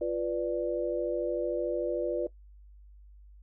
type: chord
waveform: sine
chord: B diminished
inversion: second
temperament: equal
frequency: 349.2 / 493.9 / 587.3 Hz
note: F4 / B4 / D5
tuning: 0 / 0 / 0 cents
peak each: -32 dBFS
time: 0.01-2.27 s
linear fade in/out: 5 ms
effects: noise-tail reverb RT60 0.1 s tail -18 dB re dry + added 50 Hz sine -50 dBFS peak until 3.42 s